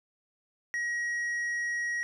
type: tone with tanh clipping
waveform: sine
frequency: 1900 Hz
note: A#6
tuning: 33 cents sharp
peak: -30 dBFS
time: 0.74-2.03 s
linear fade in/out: 0 ms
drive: 5 dB
effects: none